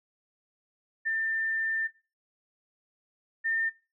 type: tone pair in turn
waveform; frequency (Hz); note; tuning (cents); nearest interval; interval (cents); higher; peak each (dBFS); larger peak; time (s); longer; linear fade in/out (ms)
sine; 1792 / 1808.6; A6 / A6; +31 / +47; unison; 16; second; -26; neither; 1.05-1.88 / 3.44-3.7; first; 20
effects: noise-tail reverb RT60 0.3 s tail -19 dB re dry